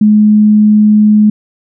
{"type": "tone", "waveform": "sine", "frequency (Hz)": 211.6, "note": "G#3", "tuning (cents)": 33, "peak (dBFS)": -3, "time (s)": [0.01, 1.3], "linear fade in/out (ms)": 5, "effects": []}